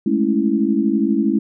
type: chord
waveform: sine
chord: A major seventh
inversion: third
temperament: equal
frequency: 207.7 / 220 / 277.2 / 329.6 Hz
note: G#3 / A3 / C#4 / E4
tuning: 0 / 0 / 0 / 0 cents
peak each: -20 dBFS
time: 0.06-1.39 s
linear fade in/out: 5 ms
effects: none